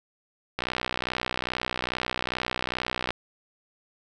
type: click train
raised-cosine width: 0.3 ms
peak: -11 dBFS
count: 158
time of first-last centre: 0.59-3.106 s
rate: 62.4 Hz
effects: none